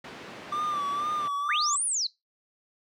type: low-pass noise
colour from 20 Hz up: pink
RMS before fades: -41 dBFS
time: 0.04-1.28 s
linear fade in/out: 5 ms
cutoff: 3300 Hz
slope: 12 dB/octave
type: tone with vibrato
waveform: triangle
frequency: 1175 Hz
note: D6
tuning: 1 cent sharp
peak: -25 dBFS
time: 0.52-1.76 s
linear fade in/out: 5 ms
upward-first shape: sine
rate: 2.1 Hz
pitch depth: 61 cents each way
type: linear two-way sweep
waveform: sine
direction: up then down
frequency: 1073 to 9930 to 3888 Hz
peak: -25 dBFS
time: 1.48-2.07 s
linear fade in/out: 5 ms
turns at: 1.85 s
effects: noise-tail reverb RT60 0.2 s tail -22 dB re dry + high-pass 200 Hz 12 dB/octave